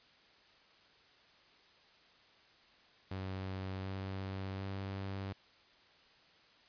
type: tone with pitch steps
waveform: sawtooth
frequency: 94.9 / 96.11 / 97.34 Hz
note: F#2 / G2 / G2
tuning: +44 / -34 / -12 cents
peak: -35 dBFS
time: 3.11-5.33 s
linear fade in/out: 5 ms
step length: 740 ms
effects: white hiss -64 dBFS RMS until 6.68 s + resampled to 11025 Hz